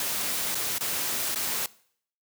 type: noise with dropouts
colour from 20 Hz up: white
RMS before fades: -29 dBFS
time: 0-1.66 s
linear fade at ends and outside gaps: 2 ms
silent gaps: 0.547-0.552 / 0.783-0.808 / 1.347-1.358 s
effects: noise-tail reverb RT60 0.6 s tail -21 dB re dry + high-pass 100 Hz 12 dB/octave